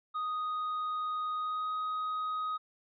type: tone with pitch glide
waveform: triangle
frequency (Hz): 1244.5 to 1255.3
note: D#6 to D#6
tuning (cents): 0 to +15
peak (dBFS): -30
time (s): 0.14-2.58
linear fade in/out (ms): 20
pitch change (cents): +15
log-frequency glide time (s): 1.37-1.72
effects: resampled to 11025 Hz